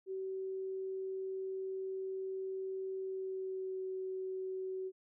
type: tone with pitch glide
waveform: sine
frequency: 381 to 376.6 Hz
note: G4 to F#4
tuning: -49 to +31 cents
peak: -37 dBFS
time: 0.06-4.92 s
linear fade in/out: 50 ms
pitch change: -20 cents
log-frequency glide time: 2.98-3.82 s
effects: none